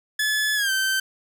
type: tone with pitch glide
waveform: sawtooth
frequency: 1719 to 1549.2 Hz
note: A6 to G6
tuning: -41 to -21 cents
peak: -17 dBFS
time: 0.19-1 s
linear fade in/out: 5 ms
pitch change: -180 cents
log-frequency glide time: 0.55-0.71 s
effects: none